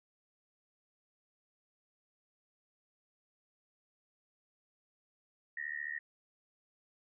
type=tone with amplitude modulation; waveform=sine; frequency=1864.7 Hz; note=A#6; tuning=in tune; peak=-33 dBFS; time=5.57-5.99 s; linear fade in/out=5 ms; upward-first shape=sine; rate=74.2 Hz; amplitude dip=100%; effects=none